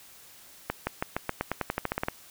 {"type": "accelerating click train", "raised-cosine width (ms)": 0.5, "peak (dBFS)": -12, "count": 15, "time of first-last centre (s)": [0.7, 2.084], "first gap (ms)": 170, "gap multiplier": 0.91, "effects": ["white hiss -52 dBFS RMS until 2.3 s"]}